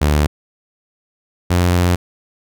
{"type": "tone pair in turn", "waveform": "sawtooth", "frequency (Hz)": [74.3, 88.55], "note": ["D2", "F2"], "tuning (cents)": [21, 24], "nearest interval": "minor third", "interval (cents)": 303, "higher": "second", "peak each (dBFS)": -8, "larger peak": "neither", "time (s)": [[0.01, 0.27], [1.5, 1.96]], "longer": "second", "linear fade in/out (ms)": 10, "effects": []}